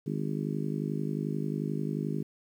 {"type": "harmonic tone", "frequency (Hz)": 51.3, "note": "G#1", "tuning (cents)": -21, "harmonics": [3, 4, 5, 6, 7, 8], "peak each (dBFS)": [-33, -35, -37, -39, -40, -41], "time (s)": [0.06, 2.23], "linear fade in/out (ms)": 10, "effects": ["10-bit"]}